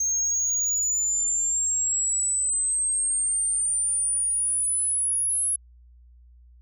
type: exponential sweep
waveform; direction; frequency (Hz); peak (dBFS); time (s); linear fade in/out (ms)
sine; up; 6400 to 10780; -19; 0-5.56; 5
effects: tanh soft clip ceiling -21 dBFS + added 60 Hz sine -49 dBFS peak until 6.61 s